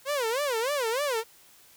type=tone with vibrato; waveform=sawtooth; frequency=512 Hz; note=C5; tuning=38 cents flat; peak=-22 dBFS; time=0.05-1.24 s; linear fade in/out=50 ms; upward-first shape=sine; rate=3.3 Hz; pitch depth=250 cents each way; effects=white hiss -56 dBFS RMS until 1.76 s